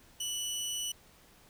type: tone with amplitude modulation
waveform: 20% pulse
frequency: 2960 Hz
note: F#7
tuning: in tune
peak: -27 dBFS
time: 0.2-0.92 s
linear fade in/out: 5 ms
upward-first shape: sine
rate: 206 Hz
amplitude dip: 30%
effects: pink hiss -60 dBFS RMS until 1.49 s